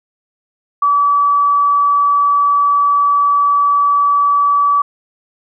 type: tone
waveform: sine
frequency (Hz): 1148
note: D6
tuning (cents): -40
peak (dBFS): -9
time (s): 0.82-4.82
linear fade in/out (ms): 5
effects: none

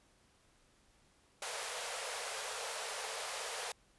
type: high-pass noise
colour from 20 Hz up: pink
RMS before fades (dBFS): -41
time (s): 1.42-3.72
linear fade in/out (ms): 2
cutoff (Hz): 430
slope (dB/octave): 96
effects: pink hiss -69 dBFS RMS until 3.98 s + resampled to 24000 Hz

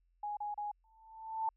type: tone bursts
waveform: sine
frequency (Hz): 830.6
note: G#5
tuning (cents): 0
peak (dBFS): -36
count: 3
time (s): 0.23-0.716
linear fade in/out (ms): 5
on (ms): 140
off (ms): 33
type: tone with exponential growth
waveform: sine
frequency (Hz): 887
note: A5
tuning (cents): +14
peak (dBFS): -29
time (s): 0.84-1.49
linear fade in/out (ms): 2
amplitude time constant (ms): 140
effects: added 43 Hz sine -70 dBFS peak until 1.56 s

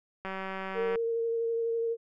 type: click train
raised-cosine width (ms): 0.5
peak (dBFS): -22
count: 136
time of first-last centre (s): 0.25-0.957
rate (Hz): 191
type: tone with vibrato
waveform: sine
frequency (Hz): 460.2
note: A#4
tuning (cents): -22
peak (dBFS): -27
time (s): 0.74-1.97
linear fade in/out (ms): 50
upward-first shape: sine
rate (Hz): 12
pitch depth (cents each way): 15
effects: none

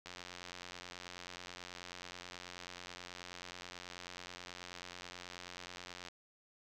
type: click train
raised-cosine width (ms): 0.2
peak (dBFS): -29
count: 539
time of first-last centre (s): 0.06-6.085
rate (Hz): 89.3
effects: none

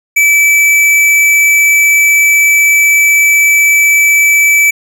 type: tone with hard clipping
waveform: sine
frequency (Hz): 2308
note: D7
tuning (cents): -31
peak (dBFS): -6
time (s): 0.16-4.71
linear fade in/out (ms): 10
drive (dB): 17
effects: none

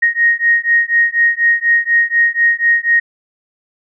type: beating tone pair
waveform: sine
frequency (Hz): 1867 / 1871.1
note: A#6 / A#6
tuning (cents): +2 / +6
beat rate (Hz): 4.1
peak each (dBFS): -13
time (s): 0.02-3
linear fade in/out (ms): 10
effects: none

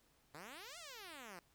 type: exponential two-way sweep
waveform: 5% pulse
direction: up then down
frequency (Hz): 138 to 722 to 166.7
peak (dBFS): -39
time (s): 0.34-1.39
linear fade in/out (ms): 2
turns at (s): 0.78
effects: pink hiss -73 dBFS RMS until 1.54 s

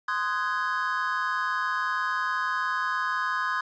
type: chord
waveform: triangle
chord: Ab dominant seventh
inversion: first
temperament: just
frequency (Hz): 1038.3 / 1245.9 / 1495.1 / 1661.2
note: C6 / Eb6 / Gb6 / Ab6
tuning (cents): -14 / +2 / +18 / 0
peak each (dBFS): -28 / -29 / -31 / -29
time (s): 0.08-3.61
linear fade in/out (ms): 5
effects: resampled to 16000 Hz + 9-bit

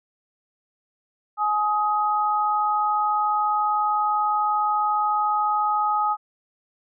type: tone pair together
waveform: sine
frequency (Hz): 842.6 / 1257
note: G#5 / D#6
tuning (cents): +25 / +17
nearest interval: perfect fifth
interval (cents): 692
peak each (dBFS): -22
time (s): 1.37-6.17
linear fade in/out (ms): 50
effects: none

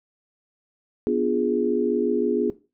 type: chord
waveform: sine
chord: B diminished seventh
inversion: none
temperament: equal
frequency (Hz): 246.9 / 293.7 / 349.2 / 415.3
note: B3 / D4 / F4 / Ab4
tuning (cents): 0 / 0 / 0 / 0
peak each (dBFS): -25 / -28 / -25 / -23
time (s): 1.07-2.5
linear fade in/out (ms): 0
effects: noise-tail reverb RT60 0.3 s tail -17 dB re dry

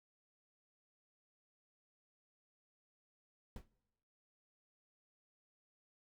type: noise with exponential decay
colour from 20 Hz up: brown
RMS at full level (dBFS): -40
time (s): 3.56-3.68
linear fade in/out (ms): 2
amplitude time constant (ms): 25
effects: noise-tail reverb RT60 1.0 s tail -22 dB re dry

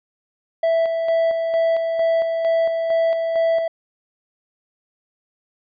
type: tone with tremolo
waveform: triangle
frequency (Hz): 659.3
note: E5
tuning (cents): 0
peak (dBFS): -13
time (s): 0.63-3.68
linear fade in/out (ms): 5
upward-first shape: square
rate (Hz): 2.2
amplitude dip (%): 40
effects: resampled to 11025 Hz

